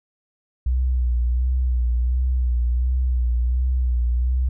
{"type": "tone with vibrato", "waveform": "sine", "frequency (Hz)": 61.7, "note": "B1", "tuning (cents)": -1, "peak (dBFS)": -17, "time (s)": [0.66, 4.49], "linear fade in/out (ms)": 5, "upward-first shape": "sine", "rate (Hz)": 1.4, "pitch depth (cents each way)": 54, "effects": []}